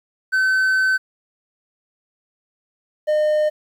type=tone pair in turn; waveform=triangle; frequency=1528 / 608.5 Hz; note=G6 / D#5; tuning=-45 / -39 cents; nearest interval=octave + major third; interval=1594 cents; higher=first; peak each=-13 dBFS; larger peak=neither; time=0.32-0.98 / 3.07-3.5 s; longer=first; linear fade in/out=20 ms; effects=9-bit